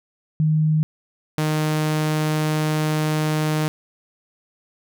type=tone pair in turn; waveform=sine / sawtooth; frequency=155.4 / 154.24 Hz; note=D#3 / D#3; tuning=-2 / -15 cents; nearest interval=unison; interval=13 cents; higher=first; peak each=-15 dBFS; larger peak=neither; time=0.4-0.83 / 1.38-3.68 s; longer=second; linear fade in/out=0 ms; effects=none